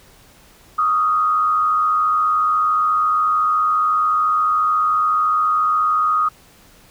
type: tone with frequency modulation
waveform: sine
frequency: 1244.5 Hz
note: D#6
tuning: in tune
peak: -14 dBFS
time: 0.78-6.29 s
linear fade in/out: 10 ms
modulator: 94.1 Hz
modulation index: 0.57
effects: pink hiss -49 dBFS RMS until 6.9 s